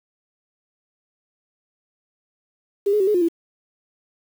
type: tone with pitch steps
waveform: sine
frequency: 401.8 / 420.7 / 381.1 / 421.8 / 355.8 / 335.4 Hz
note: G4 / G#4 / G4 / G#4 / F4 / E4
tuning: +43 / +22 / -49 / +27 / +32 / +30 cents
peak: -15 dBFS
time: 2.86-3.286 s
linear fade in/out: 10 ms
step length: 71 ms
effects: 7-bit